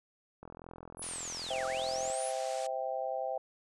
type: click train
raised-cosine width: 1 ms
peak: -33 dBFS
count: 72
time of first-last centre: 0.43-2.101 s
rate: 42.5 Hz
type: linear two-way sweep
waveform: sine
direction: down then up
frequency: 10960 to 1138 to 10960 Hz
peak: -39 dBFS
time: 0.97-2.33 s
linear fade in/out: 50 ms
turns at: 1.66 s
type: band-pass noise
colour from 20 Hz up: white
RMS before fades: -47 dBFS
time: 1.02-2.67 s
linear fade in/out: 5 ms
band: 700 to 9100 Hz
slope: 48 dB/octave
type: chord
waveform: sine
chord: C major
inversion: none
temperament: just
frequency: 523.3 / 654.1 / 784.9 Hz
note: C5 / E5 / G5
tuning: 0 / -14 / +2 cents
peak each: -37 dBFS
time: 1.5-3.38 s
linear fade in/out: 5 ms
effects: none